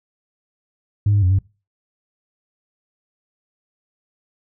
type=tone with pitch steps; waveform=sine; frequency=102.9 / 101.8 / 91.1 / 96.4 Hz; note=G#2 / G#2 / F#2 / G2; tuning=-16 / -34 / -26 / -28 cents; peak=-11 dBFS; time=1.06-1.388 s; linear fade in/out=5 ms; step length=82 ms; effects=noise-tail reverb RT60 0.3 s tail -23 dB re dry + tanh soft clip ceiling -10 dBFS